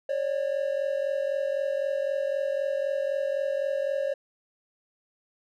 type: tone pair together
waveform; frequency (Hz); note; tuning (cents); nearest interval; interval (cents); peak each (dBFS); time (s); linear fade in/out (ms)
triangle; 548 / 591.9; C#5 / D5; -20 / +13; minor second; 133; -25 / -28; 0.09-4.14; 5
effects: none